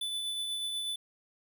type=tone with tremolo; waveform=square; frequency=3492 Hz; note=A7; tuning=14 cents flat; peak=-32 dBFS; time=0.01-0.96 s; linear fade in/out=5 ms; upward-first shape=triangle; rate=8.2 Hz; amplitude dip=30%; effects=none